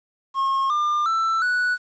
triangle tone with pitch steps, 1081 / 1199.4 / 1330.9 / 1476.7 Hz, C#6 / D6 / E6 / F#6, -44 / +36 / +16 / -4 cents, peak -17 dBFS, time 0.34-1.78 s, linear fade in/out 50 ms, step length 360 ms, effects resampled to 16000 Hz + 9-bit

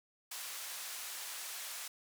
white band-pass noise, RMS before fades -44 dBFS, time 0.31-1.88 s, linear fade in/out 5 ms, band 790 to 13000 Hz, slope 12 dB/octave, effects none

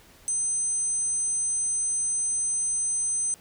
sine tone cluster, 6190 / 8100 / 8590 Hz, G8 / B8 / C9, -23 / +43 / +44 cents, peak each -31 / -25 / -34 dBFS, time 0.28-3.34 s, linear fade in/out 0 ms, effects pink hiss -54 dBFS RMS until 3.4 s

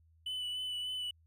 triangle tone with vibrato, 2988 Hz, F#7, 16 cents sharp, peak -34 dBFS, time 0.26-1.11 s, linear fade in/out 5 ms, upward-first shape sine, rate 3.4 Hz, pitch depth 19 cents each way, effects added 81 Hz sine -63 dBFS peak until 1.26 s

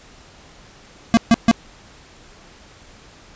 square tone bursts, 230 Hz, A#3, 23 cents flat, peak -9 dBFS, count 3, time 1.14-1.513 s, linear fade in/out 0 ms, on 31 ms, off 140 ms, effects pink hiss -46 dBFS RMS until 3.35 s + resampled to 16000 Hz

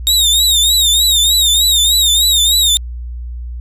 sawtooth tone with vibrato, 3729 Hz, A#7, in tune, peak -6 dBFS, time 0.07-2.77 s, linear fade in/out 0 ms, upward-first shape triangle, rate 3.3 Hz, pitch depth 120 cents each way, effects added 60 Hz sine -22 dBFS peak until 3.6 s + resampled to 32000 Hz

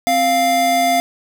square tone pair together, 261.6 / 698.5 Hz, C4 / F5, 0 / 0 cents, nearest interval octave + perfect fourth, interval 1700 cents, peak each -23 / -14 dBFS, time 0.07-1 s, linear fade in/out 0 ms, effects none

